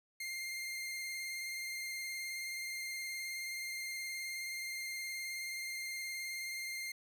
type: tone with vibrato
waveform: sawtooth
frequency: 2110 Hz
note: C7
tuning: 14 cents sharp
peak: -36 dBFS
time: 0.2-6.92 s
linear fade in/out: 5 ms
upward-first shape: square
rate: 19 Hz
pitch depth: 13 cents each way
effects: none